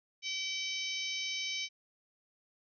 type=harmonic tone; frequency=766 Hz; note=G5; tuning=40 cents flat; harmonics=3 / 4 / 5 / 6 / 7 / 8; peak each=-39 / -40 / -42 / -46 / -42 / -44 dBFS; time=0.22-1.69 s; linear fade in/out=50 ms; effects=none